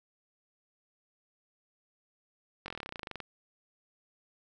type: slowing click train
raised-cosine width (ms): 0.3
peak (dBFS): -23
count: 18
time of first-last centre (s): 2.66-3.203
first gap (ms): 21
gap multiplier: 1.05
effects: none